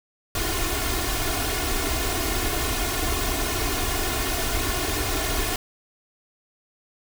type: noise with comb filter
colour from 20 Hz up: pink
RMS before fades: -25 dBFS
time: 0.35-5.56 s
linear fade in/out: 2 ms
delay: 2.8 ms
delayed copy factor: +0.85
effects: none